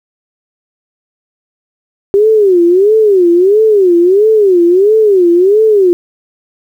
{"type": "tone with vibrato", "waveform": "sine", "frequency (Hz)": 388.1, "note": "G4", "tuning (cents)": -17, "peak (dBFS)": -4, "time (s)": [2.14, 5.93], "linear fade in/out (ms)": 0, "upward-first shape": "sine", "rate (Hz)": 1.5, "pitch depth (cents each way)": 220, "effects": ["7-bit"]}